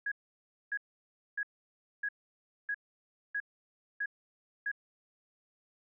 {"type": "tone bursts", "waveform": "sine", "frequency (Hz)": 1661.2, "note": "G#6", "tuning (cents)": 0, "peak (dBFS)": -31, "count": 8, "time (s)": [0.06, 4.716], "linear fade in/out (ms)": 5, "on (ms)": 57, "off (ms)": 600, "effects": []}